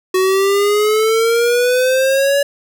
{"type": "exponential sweep", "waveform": "square", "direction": "up", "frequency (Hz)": [370.6, 570], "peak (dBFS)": -12, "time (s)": [0.14, 2.43], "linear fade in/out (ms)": 5, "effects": []}